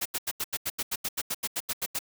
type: noise bursts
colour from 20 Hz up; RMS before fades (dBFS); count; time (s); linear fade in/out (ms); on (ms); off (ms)
white; -30; 16; 0.01-1.991; 10; 46; 83
effects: none